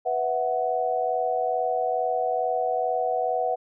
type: chord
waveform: sine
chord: B suspended fourth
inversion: none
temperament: just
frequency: 493.9 / 658.5 / 740.8 Hz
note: B4 / E5 / F#5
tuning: 0 / -2 / +2 cents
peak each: -28 / -28 / -25 dBFS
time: 0.05-3.56 s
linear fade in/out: 20 ms
effects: none